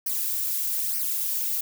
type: noise with flanger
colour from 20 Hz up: violet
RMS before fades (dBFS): -27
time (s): 0.06-1.61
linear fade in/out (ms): 5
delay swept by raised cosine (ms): 0.27 to 3.67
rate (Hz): 1.1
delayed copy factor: -0.95
effects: none